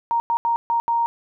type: tone bursts at uneven times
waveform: sine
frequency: 932.3 Hz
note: A#5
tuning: in tune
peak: -17 dBFS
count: 5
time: 0.11-0.2 / 0.3-0.37 / 0.45-0.56 / 0.7-0.8 / 0.88-1.06 s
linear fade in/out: 0 ms
effects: none